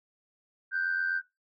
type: tone pair together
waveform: sine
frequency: 1480 / 1568 Hz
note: F#6 / G6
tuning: 0 / 0 cents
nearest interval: minor second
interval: 100 cents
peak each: -32 / -27 dBFS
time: 0.71-1.22 s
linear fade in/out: 50 ms
effects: noise-tail reverb RT60 0.2 s tail -19 dB re dry + tanh soft clip ceiling -21 dBFS